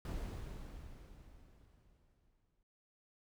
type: noise with exponential decay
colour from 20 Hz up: brown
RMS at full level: -39 dBFS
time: 0.05-2.63 s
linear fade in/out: 2 ms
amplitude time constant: 560 ms
effects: none